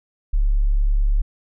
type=tone; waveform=sine; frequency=35.47 Hz; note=C#1; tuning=41 cents sharp; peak=-14 dBFS; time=0.33-1.22 s; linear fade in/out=10 ms; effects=none